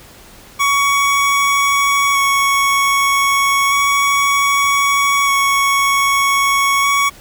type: tone with vibrato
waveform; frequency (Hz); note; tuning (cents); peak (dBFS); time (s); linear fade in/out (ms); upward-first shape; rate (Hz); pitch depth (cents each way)
25% pulse; 1116; C#6; +11; -8; 0.59-7.1; 20; square; 0.32; 9
effects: pink hiss -41 dBFS RMS until 7.2 s